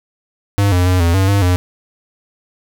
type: tone with pitch steps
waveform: square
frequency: 100.6 / 89.5 / 91.3 / 84.8 / 95.8 / 100.1 / 89.7 Hz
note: G2 / F2 / F#2 / E2 / G2 / G2 / F2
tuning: +45 / +43 / -23 / +50 / -39 / +37 / +47 cents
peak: -11 dBFS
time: 0.58-1.56 s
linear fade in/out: 0 ms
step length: 140 ms
effects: none